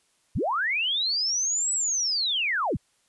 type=linear two-way sweep; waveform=sine; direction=up then down; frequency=36.71 to 7950 to 36.71 Hz; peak=-23 dBFS; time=0.35-2.77 s; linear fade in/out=10 ms; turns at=1.73 s; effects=white hiss -67 dBFS RMS until 3.08 s + resampled to 24000 Hz